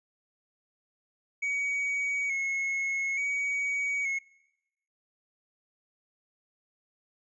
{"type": "tone with vibrato", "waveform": "triangle", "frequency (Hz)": 2217, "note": "C#7", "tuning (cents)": 0, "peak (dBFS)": -26, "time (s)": [1.42, 4.19], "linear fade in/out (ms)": 10, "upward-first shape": "square", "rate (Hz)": 0.57, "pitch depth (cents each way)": 31, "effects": ["noise-tail reverb RT60 1.0 s tail -26 dB re dry", "resampled to 22050 Hz"]}